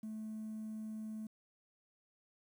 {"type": "tone", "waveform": "triangle", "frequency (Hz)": 217.5, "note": "A3", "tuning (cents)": -20, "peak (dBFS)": -38, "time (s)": [0.03, 1.27], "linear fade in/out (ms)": 5, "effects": ["tanh soft clip ceiling -37 dBFS", "11-bit"]}